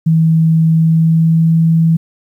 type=tone with pitch glide; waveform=sine; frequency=161.6 to 163.48 Hz; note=E3 to E3; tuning=-34 to -14 cents; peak=-7 dBFS; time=0.06-1.97 s; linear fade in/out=10 ms; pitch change=+20 cents; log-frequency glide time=0.69-1.56 s; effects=8-bit